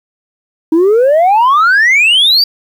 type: exponential sweep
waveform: sine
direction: up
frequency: 311.1 to 4786 Hz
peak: -3 dBFS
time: 0.72-2.44 s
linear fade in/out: 5 ms
effects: tanh soft clip ceiling -4 dBFS + 7-bit